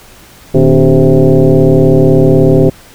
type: tone with frequency modulation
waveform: sine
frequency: 116.9 Hz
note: A#2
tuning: 5 cents sharp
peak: -3 dBFS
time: 0.54-2.7 s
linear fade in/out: 10 ms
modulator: 135 Hz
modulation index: 3.1
effects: pink hiss -38 dBFS RMS until 2.94 s